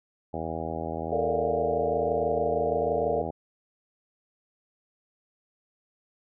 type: harmonic tone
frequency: 81.1 Hz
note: E2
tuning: 28 cents flat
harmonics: 1 / 2 / 3 / 4 / 5 / 6 / 7 / 8 / 9 / 10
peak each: -39 / -39 / -39 / -39 / -39 / -39 / -39 / -39 / -39 / -39 dBFS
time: 0.33-3.31 s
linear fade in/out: 10 ms
type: chord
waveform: sine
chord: Bb major seventh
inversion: third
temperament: equal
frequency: 440 / 466.2 / 587.3 / 698.5 Hz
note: A4 / Bb4 / D5 / F5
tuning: 0 / 0 / 0 / 0 cents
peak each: -30 dBFS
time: 1.12-3.22 s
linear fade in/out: 5 ms
effects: none